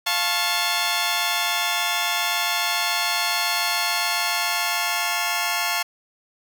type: chord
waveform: 10% pulse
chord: F augmented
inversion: none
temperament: just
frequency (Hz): 698.5 / 873.1 / 1091.3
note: F5 / A5 / C#6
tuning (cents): 0 / -14 / -27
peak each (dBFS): -17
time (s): 0.06-5.83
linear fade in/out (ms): 10
effects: none